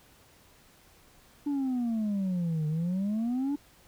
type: exponential two-way sweep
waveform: sine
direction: down then up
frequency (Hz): 293.7 to 150.7 to 293.7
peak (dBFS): -24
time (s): 1.46-3.56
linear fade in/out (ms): 10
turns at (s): 2.67
effects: tanh soft clip ceiling -26 dBFS + pink hiss -59 dBFS RMS until 3.87 s